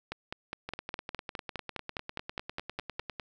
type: two click trains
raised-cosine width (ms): 0.3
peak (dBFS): -19 / -21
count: 15 / 26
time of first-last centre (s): 0.12-2.995 / 0.69-3.198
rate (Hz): 4.87 / 9.97
effects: none